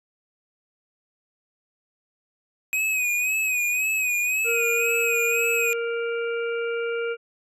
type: tone with vibrato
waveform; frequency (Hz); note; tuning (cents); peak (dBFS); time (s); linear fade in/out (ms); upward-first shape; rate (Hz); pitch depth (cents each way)
square; 2511; D#7; +15; -22; 2.73-5.73; 0; sine; 1.9; 60
type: harmonic tone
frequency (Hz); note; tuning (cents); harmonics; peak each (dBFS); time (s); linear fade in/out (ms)
466.2; A#4; 0; 1 / 3 / 5 / 6; -25 / -32 / -36 / -41; 4.44-7.17; 50
effects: resampled to 32000 Hz